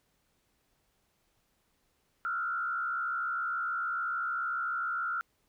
sine tone with frequency modulation, 1381 Hz, F6, 20 cents flat, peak -30 dBFS, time 2.25-5.21 s, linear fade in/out 0 ms, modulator 66.9 Hz, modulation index 0.99, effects pink hiss -74 dBFS RMS until 5.48 s

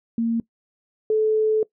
sine tone pair in turn, 230 / 434.2 Hz, A#3 / A4, -23 / -23 cents, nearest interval major seventh, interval 1100 cents, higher second, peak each -19 / -16 dBFS, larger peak second, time 0.18-0.4 / 1.1-1.63 s, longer second, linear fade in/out 2 ms, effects noise-tail reverb RT60 0.1 s tail -21 dB re dry

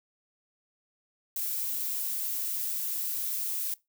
violet noise, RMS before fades -32 dBFS, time 1.36-3.74 s, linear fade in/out 2 ms, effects noise-tail reverb RT60 0.2 s tail -21 dB re dry

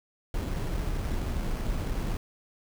brown noise with sample-and-hold, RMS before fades -30 dBFS, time 0.34-2.17 s, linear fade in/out 2 ms, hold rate 3675 Hz, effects none

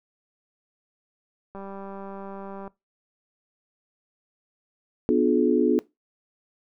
click train, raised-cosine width 1 ms, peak -26 dBFS, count 222, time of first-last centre 1.55-2.678 s, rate 196 Hz
sine chord, B diminished seventh, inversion none, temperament just, 246.9 / 296.3 / 355.6 / 426.7 Hz, B3 / D4 / F4 / Ab4, 0 / +15 / +31 / +47 cents, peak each -23 dBFS, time 5.09-5.79 s, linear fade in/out 0 ms
effects noise-tail reverb RT60 0.2 s tail -20 dB re dry

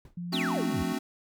brown noise with exponential decay, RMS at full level -43 dBFS, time 0.05-0.2 s, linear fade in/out 2 ms, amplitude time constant 32 ms
sine tone, 174.61 Hz, F3, in tune, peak -33 dBFS, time 0.17-0.93 s, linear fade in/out 5 ms
triangle exponential sweep, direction down, 4923 to 62.9 Hz, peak -29 dBFS, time 0.32-0.84 s, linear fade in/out 20 ms
square chord, D dominant seventh, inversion second, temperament equal, 220 / 261.6 / 293.7 / 370 Hz, A3 / C4 / D4 / F#4, 0 / 0 / 0 / 0 cents, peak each -35 / -33 / -37 / -38 dBFS, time 0.32-0.99 s, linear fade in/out 10 ms
effects none

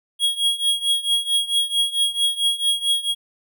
square tone with tremolo, 3301 Hz, G#7, 11 cents flat, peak -15 dBFS, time 0.19-3.15 s, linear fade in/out 50 ms, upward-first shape triangle, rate 4.5 Hz, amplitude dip 90%, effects none

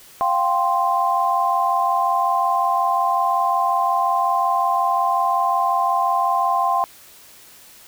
sine chord, F suspended second, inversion none, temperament equal, 698.5 / 784 / 1046.5 Hz, F5 / G5 / C6, 0 / 0 / 0 cents, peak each -22 / -21 / -19 dBFS, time 0.21-6.84 s, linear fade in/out 0 ms, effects white hiss -46 dBFS RMS until 7.87 s

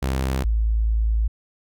sawtooth / sine tone pair in turn, 65.9 / 54.84 Hz, C2 / A1, +13 / -5 cents, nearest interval minor third, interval 318 cents, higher first, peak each -17 dBFS, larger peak neither, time 0.02-0.44 / 0.44-1.28 s, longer second, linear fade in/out 10 ms, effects none

